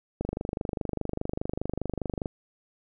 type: click train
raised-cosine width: 2 ms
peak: -16 dBFS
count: 52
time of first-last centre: 0.21-2.258 s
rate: 24.9 Hz
effects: none